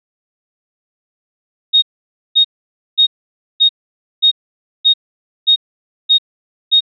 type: tone bursts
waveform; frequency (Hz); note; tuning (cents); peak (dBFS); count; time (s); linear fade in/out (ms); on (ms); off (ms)
sine; 3729; A#7; 0; -6; 9; 1.73-6.807; 20; 93; 530
effects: none